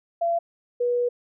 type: tone pair in turn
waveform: sine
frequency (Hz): 680 / 485.9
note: F5 / B4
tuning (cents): -46 / -28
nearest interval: tritone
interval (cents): 582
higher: first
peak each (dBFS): -20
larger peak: neither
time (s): 0.21-0.39 / 0.8-1.09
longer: second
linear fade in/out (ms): 10
effects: none